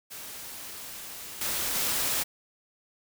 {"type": "noise with level steps", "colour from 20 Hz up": "white", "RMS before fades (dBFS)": [-41, -30, -28], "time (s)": [0.1, 2.24], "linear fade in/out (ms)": 20, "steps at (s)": [1.41, 1.75], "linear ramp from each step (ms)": 5, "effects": []}